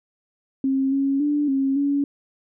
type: tone with pitch steps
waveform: sine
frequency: 268.3 / 274.5 / 293.1 / 270.7 / 282.8 Hz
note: C4 / C#4 / D4 / C#4 / C#4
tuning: +44 / -17 / -3 / -41 / +35 cents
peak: -18 dBFS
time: 0.64-2.04 s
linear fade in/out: 2 ms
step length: 280 ms
effects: none